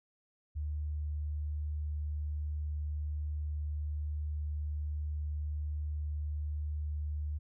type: tone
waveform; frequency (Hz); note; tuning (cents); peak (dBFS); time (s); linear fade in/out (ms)
sine; 74.9; D2; +35; -33; 0.55-7.39; 20
effects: none